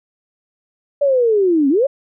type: linear two-way sweep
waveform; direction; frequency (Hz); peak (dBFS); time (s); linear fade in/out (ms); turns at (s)
sine; down then up; 582 to 263.1 to 582; -11; 1.01-1.87; 10; 1.69
effects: none